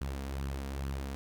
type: tone with flanger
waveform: sawtooth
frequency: 68.3 Hz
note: C#2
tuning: 25 cents flat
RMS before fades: -37 dBFS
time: 0.01-1.15 s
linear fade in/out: 0 ms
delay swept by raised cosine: 0.65 to 4.35 ms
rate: 2.3 Hz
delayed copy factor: +0.5
effects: none